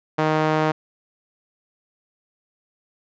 sawtooth tone with band-pass filter, 155.56 Hz, D#3, in tune, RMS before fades -20 dBFS, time 0.18-0.72 s, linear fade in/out 10 ms, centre 820 Hz, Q 0.78, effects resampled to 16000 Hz

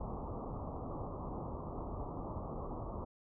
pink low-pass noise, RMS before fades -42 dBFS, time 0-3.05 s, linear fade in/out 10 ms, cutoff 1200 Hz, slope 96 dB/octave, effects none

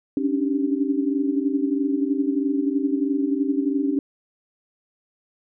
sine tone cluster, 275.4 / 286.2 / 298.5 / 391.4 Hz, C#4 / D4 / D4 / G4, -11 / -45 / +28 / -3 cents, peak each -22 / -28 / -25 / -30 dBFS, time 0.17-3.99 s, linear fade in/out 2 ms, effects none

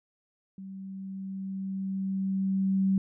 sine tone with level ramp, 192.4 Hz, G3, 32 cents flat, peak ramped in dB -39 to -21 dBFS, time 0.58-2.98 s, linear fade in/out 2 ms, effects none

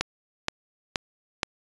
click train, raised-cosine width 0.2 ms, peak -6 dBFS, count 4, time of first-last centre 0.01-1.432 s, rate 2.11 Hz, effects resampled to 22050 Hz

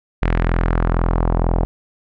sawtooth tone with low-pass filter sweep, 42.12 Hz, E1, 38 cents sharp, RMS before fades -17 dBFS, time 0.22-1.65 s, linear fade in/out 0 ms, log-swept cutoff 2200 to 770 Hz, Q 1.7, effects none

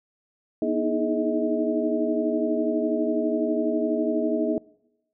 sine tone cluster, 241.2 / 306.1 / 318.2 / 420 / 635 Hz, B3 / D#4 / D#4 / G#4 / D#5, -41 / -28 / +39 / +19 / +35 cents, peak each -28 dBFS, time 0.62-4.58 s, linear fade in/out 2 ms, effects noise-tail reverb RT60 0.9 s tail -23 dB re dry

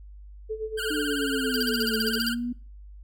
sine tone with tremolo, 436.6 Hz, A4, 13 cents flat, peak -26 dBFS, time 0.49-2.19 s, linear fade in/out 20 ms, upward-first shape sine, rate 8.4 Hz, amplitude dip 80%
25% pulse tone with vibrato, 1493 Hz, F#6, 15 cents sharp, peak -25 dBFS, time 0.77-2.35 s, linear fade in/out 20 ms, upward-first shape sine, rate 18 Hz, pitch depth 110 cents each way
sine linear two-way sweep, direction down then up, 305 to 222.3 to 245 Hz, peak -27 dBFS, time 0.9-2.53 s, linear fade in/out 10 ms, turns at 1.97 s
square tone bursts, 4736 Hz, D8, 14 cents sharp, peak -26 dBFS, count 12, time 1.54-2.286 s, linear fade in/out 0 ms, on 20 ms, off 46 ms
effects noise-tail reverb RT60 0.4 s tail -20 dB re dry + added 50 Hz sine -42 dBFS peak until 3.03 s

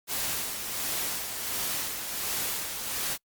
white noise with tremolo, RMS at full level -30 dBFS, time 0.07-3.18 s, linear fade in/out 50 ms, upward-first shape sine, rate 1.4 Hz, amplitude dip 45%, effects noise-tail reverb RT60 0.1 s tail -26 dB re dry + Opus 48 kbps

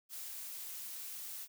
blue noise, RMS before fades -45 dBFS, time 0.09-1.48 s, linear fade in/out 50 ms, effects none

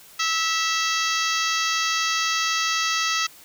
harmonic tone with a mistuned harmonic, 652 Hz, E5, 19 cents flat, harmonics 2 / 3 / 4 / 5 / 6 / 7 / 8 / 9 / 10, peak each -26 / -28 / -29 / -30 / -31 / -31 / -32 / -33 / -33 dBFS, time 0.19-3.27 s, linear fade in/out 10 ms, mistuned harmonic 4, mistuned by +28 cents, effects white hiss -48 dBFS RMS until 3.44 s

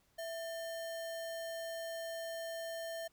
sine tone with sample-and-hold, 661 Hz, E5, 5 cents sharp, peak -39 dBFS, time 0.18-3.08 s, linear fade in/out 10 ms, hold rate 2450 Hz, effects pink hiss -73 dBFS RMS until 3.12 s

